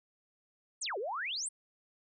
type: exponential two-way sweep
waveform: sine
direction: down then up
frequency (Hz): 9397 to 370 to 9397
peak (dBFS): -34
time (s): 0.81-1.49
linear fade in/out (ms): 10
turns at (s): 0.98
effects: none